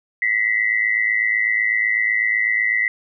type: tone pair together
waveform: sine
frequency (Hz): 1938 / 2046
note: B6 / C7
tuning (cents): -33 / -39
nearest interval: minor second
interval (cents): 94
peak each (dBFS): -19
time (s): 0.22-2.88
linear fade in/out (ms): 2
effects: none